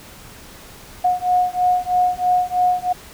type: beating tone pair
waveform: sine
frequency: 723 / 726.1 Hz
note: F#5 / F#5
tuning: -40 / -33 cents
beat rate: 3.1 Hz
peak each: -18 dBFS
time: 1.04-2.93 s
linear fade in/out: 10 ms
effects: pink hiss -41 dBFS RMS until 3.13 s